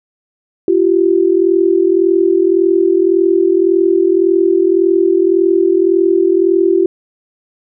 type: tone pair together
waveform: sine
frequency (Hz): 342.4 / 384.2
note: F4 / G4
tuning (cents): -34 / -35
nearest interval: major second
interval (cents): 199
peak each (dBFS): -11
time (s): 0.68-6.86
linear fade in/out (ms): 2
effects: none